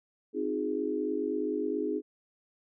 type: chord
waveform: sine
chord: F minor seventh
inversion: second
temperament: equal with one note detuned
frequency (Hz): 261.6 / 311.1 / 358.4 / 415.3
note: C4 / Eb4 / F4 / Ab4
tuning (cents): 0 / 0 / +45 / 0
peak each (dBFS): -36 / -33 / -37 / -32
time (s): 0.33-2.02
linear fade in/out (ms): 50
effects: none